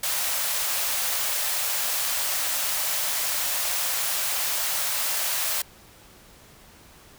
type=high-pass noise; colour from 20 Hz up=white; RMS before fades=-26 dBFS; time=0.03-5.62 s; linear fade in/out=5 ms; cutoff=520 Hz; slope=48 dB/octave; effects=pink hiss -51 dBFS RMS until 7.18 s